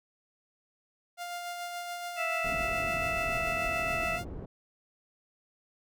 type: tone with tremolo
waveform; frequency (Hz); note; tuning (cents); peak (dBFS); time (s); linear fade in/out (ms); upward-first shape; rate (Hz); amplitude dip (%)
sawtooth; 701; F5; +6; -31; 1.17-4.25; 50; sine; 7; 30
type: harmonic tone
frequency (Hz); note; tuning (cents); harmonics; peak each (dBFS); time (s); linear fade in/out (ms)
659.3; E5; 0; 1 / 2 / 3 / 4; -35 / -36 / -37 / -33; 2.16-4.2; 50
type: low-pass noise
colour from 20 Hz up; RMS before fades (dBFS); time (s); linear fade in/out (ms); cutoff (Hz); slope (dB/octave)
pink; -40; 2.44-4.46; 10; 470; 12
effects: none